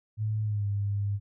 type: tone with pitch glide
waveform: sine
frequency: 107.8 to 101.16 Hz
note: A2 to G#2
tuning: -35 to -45 cents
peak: -26 dBFS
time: 0.17-1.2 s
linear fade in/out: 50 ms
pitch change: -110 cents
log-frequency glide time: 0.42-0.66 s
effects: none